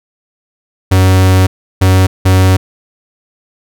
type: tone bursts at uneven times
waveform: 45% pulse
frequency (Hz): 93.7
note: F#2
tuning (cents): +22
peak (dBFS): -5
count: 3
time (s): 0.91-1.47 / 1.81-2.07 / 2.25-2.57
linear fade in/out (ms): 10
effects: none